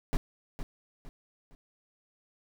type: noise with echo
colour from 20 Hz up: brown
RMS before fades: -26 dBFS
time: 0.13-0.17 s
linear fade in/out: 0 ms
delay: 460 ms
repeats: 3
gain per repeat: -9 dB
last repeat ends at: 1.55 s
effects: none